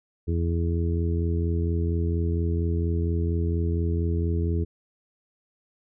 harmonic tone, 84.3 Hz, E2, 39 cents sharp, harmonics 1 / 2 / 3 / 4 / 5, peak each -23 / -31 / -35 / -33 / -34 dBFS, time 0.27-4.65 s, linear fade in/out 20 ms, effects none

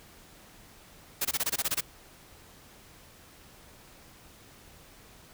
white noise bursts, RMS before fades -28 dBFS, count 10, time 1.21-1.809 s, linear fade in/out 10 ms, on 41 ms, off 21 ms, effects pink hiss -54 dBFS RMS until 5.33 s

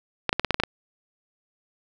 clicks, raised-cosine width 0.3 ms, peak -5 dBFS, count 8, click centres 0.293 / 0.329 / 0.396 / 0.447 / 0.507 / 0.544 / 0.6 / 0.636 s, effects none

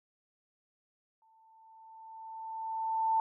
sine tone with exponential growth, 891 Hz, A5, 22 cents sharp, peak -24 dBFS, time 1.22-3.2 s, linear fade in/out 1 ms, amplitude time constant 430 ms, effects none

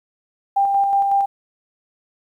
sine tone with tremolo, 794 Hz, G5, 22 cents sharp, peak -13 dBFS, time 0.56-1.26 s, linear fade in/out 10 ms, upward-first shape square, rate 5.4 Hz, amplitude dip 30%, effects 9-bit

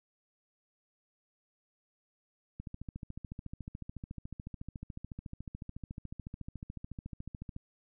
click train, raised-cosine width 5 ms, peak -29 dBFS, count 70, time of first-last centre 2.6-7.564 s, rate 13.9 Hz, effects none

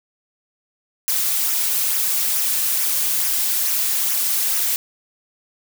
blue noise with flanger, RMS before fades -20 dBFS, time 1.08-4.76 s, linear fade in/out 0 ms, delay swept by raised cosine 0.23 to 3.13 ms, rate 2.3 Hz, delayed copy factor -0.5, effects none

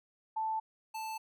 sine / square tone pair in turn, 880 / 880 Hz, A5 / A5, 0 / 0 cents, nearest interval unison, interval 0 cents, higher neither, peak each -31 / -38 dBFS, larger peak first, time 0.36-0.6 / 0.94-1.18 s, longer neither, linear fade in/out 10 ms, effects none

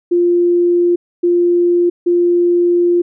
sine tone bursts at uneven times, 349.2 Hz, F4, in tune, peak -9 dBFS, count 3, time 0.11-0.96 / 1.23-1.9 / 2.06-3.02 s, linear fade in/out 10 ms, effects none

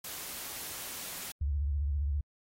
white noise, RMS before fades -41 dBFS, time 0.04-1.32 s, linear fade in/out 5 ms
sine tone with vibrato, 71.7 Hz, D2, 41 cents flat, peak -28 dBFS, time 1.41-2.21 s, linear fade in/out 5 ms, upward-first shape sine, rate 15 Hz, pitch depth 120 cents each way
effects AAC 48 kbps

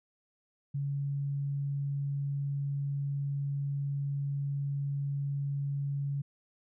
sine tone, 140.7 Hz, C#3, 26 cents sharp, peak -30 dBFS, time 0.74-6.22 s, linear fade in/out 10 ms, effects none

